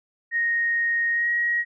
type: tone with pitch glide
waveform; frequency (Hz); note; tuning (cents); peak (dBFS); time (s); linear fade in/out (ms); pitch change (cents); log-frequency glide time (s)
sine; 1864.7 to 1895.1; A#6 to A#6; 0 to +28; -20; 0.31-1.65; 50; +28; 1.12-1.3
effects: none